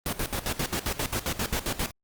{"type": "noise with tremolo", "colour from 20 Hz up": "pink", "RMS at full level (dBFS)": -28, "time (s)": [0.06, 1.91], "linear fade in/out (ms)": 0, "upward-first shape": "square", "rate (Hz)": 7.5, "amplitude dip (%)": 80, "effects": ["Opus 32 kbps"]}